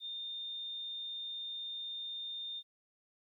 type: tone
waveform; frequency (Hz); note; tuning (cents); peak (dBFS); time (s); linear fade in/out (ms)
sine; 3628; A#7; -48; -39; 0-2.63; 50
effects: 13-bit